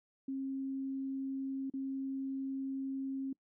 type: tone with dropouts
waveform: sine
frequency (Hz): 268.9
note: C4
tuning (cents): +47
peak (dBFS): -35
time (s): 0.28-3.33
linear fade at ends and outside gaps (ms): 5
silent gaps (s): 1.7-1.737
effects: noise-tail reverb RT60 0.1 s tail -24 dB re dry